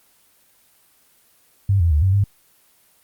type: tone with pitch steps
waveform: sine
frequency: 98.6 / 84.6 / 74.3 / 95 / 100.3 Hz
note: G2 / E2 / D2 / F#2 / G2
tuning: +11 / +45 / +21 / +46 / +40 cents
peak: -13 dBFS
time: 1.69-2.24 s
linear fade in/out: 5 ms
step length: 110 ms
effects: white hiss -57 dBFS RMS until 3.03 s + Opus 24 kbps